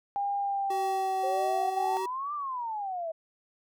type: tone with pitch glide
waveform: sine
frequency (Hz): 804 to 761.9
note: G5 to G5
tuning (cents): +44 to -49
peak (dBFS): -27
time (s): 0.16-1.97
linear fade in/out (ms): 0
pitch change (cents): -93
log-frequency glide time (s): 0.38-1.17
type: tone with tremolo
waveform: square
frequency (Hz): 379.9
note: F#4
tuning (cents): +46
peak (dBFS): -33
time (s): 0.7-2.06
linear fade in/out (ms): 5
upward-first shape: triangle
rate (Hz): 1.7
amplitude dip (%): 35
type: exponential two-way sweep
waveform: sine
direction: up then down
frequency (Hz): 523.3 to 1200 to 635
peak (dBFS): -31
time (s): 1.23-3.12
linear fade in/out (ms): 10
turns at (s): 2.34
effects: none